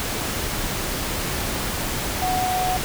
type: tone in noise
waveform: sine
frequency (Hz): 737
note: F#5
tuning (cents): -7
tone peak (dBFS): -21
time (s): 2.22-2.77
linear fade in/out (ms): 0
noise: pink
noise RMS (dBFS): -26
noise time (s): 0-2.84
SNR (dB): +2
effects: none